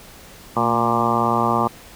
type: harmonic tone with a mistuned harmonic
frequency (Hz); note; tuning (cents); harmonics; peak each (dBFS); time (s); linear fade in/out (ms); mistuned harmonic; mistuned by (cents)
118; A#2; +22; 1 / 2 / 3 / 4 / 5 / 6 / 7 / 8 / 9 / 10; -28 / -24 / -27 / -28 / -28 / -26 / -24 / -25 / -24 / -23; 0.56-1.68; 10; 2; -61
effects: pink hiss -43 dBFS RMS until 1.95 s